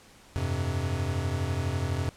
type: chord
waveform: square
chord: F suspended second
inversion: none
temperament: equal with one note detuned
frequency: 87.31 / 99.48 / 130.81 Hz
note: F2 / G2 / C3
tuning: 0 / +26 / 0 cents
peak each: -31 / -33 / -33 dBFS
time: 0.36-2.09 s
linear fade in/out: 0 ms
effects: pink hiss -54 dBFS RMS until 2.16 s + low-pass 10000 Hz 12 dB/octave